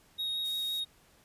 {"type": "tone with vibrato", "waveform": "triangle", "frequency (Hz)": 3755, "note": "A#7", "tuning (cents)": 12, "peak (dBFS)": -30, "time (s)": [0.18, 0.85], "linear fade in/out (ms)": 20, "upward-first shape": "sine", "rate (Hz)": 5.8, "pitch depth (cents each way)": 9}
{"type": "noise", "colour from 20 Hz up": "violet", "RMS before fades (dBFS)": -44, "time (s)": [0.44, 0.81], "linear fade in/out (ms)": 20}
{"effects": ["pink hiss -63 dBFS RMS until 1.24 s", "resampled to 32000 Hz"]}